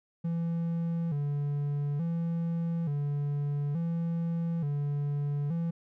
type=tone with vibrato; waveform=triangle; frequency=155.56 Hz; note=D#3; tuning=in tune; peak=-26 dBFS; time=0.24-5.71 s; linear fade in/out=10 ms; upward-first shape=square; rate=0.57 Hz; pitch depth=130 cents each way; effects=none